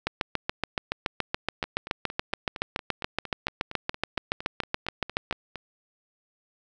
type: two click trains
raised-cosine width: 0.3 ms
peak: -20 / -9 dBFS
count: 18 / 38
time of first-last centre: 1.64-5.557 / 0.07-5.311 s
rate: 4.34 / 7.06 Hz
effects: none